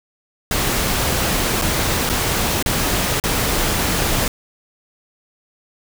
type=noise with dropouts; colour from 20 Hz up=pink; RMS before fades=-19 dBFS; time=0.51-4.28 s; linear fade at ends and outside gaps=2 ms; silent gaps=1.615-1.62 / 2.092-2.097 / 2.626-2.66 / 3.2-3.238 s; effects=none